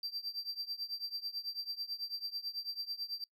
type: tone with tremolo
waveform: triangle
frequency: 4699 Hz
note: D8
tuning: in tune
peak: -33 dBFS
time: 0.03-3.24 s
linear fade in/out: 2 ms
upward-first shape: triangle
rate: 9.1 Hz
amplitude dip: 95%
effects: noise-tail reverb RT60 0.1 s tail -23 dB re dry